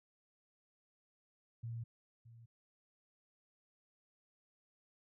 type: tone with echo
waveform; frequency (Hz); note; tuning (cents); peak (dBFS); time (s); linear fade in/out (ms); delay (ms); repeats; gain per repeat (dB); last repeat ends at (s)
sine; 115.9; A#2; -10; -40; 1.63-1.84; 10; 620; 1; -15; 2.46
effects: none